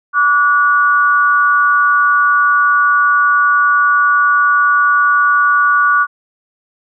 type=tone pair together; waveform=sine; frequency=1155 / 1455.2 Hz; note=D6 / F#6; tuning=-29 / -29 cents; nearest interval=major third; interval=400 cents; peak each=-11 dBFS; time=0.13-6.07 s; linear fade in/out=50 ms; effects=none